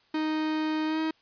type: tone with pitch glide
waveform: 45% pulse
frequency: 311.1 to 317.1 Hz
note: D#4 to D#4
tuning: 0 to +33 cents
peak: -26 dBFS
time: 0.14-1.11 s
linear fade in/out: 5 ms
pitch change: +33 cents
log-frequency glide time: 0.86-1 s
effects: white hiss -64 dBFS RMS until 1.21 s + resampled to 11025 Hz